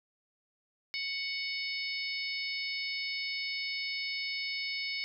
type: harmonic tone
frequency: 740 Hz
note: F#5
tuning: in tune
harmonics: 3 / 4 / 5 / 6 / 7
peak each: -36 / -45 / -44 / -40 / -40 dBFS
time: 0.94-5.04 s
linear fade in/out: 0 ms
effects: none